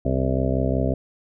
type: harmonic tone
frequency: 65.41 Hz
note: C2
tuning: in tune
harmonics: 1 / 2 / 3 / 4 / 6 / 7 / 8 / 9 / 10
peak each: -25 / -25 / -30 / -26 / -30 / -32 / -32 / -30 / -30 dBFS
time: 0.05-0.94 s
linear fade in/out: 5 ms
effects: none